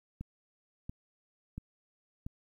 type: click train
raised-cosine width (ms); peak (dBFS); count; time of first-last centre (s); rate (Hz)
5; -27; 4; 0.21-2.265; 1.46
effects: 11-bit